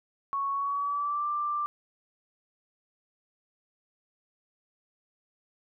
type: tone with pitch glide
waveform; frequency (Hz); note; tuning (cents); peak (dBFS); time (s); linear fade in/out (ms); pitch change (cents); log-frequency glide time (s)
sine; 1108.7 to 1181.4; C#6 to D6; 0 to +10; -27; 0.33-1.66; 0; +110; 0.52-1.27
effects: none